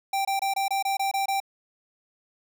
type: tone bursts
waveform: square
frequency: 784 Hz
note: G5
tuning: in tune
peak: -24 dBFS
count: 9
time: 0.13-1.402 s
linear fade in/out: 5 ms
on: 120 ms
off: 24 ms
effects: none